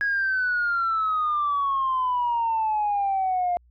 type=exponential sweep; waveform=sine; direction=down; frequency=1661.2 to 700 Hz; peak=-20 dBFS; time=0.01-3.57 s; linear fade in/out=0 ms; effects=tanh soft clip ceiling -17 dBFS + added 60 Hz sine -54 dBFS peak until 3.7 s